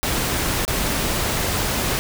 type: noise with dropouts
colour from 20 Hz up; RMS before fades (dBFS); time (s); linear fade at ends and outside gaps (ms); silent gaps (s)
pink; -22; 0.03-1.99; 0; 0.651-0.679
effects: none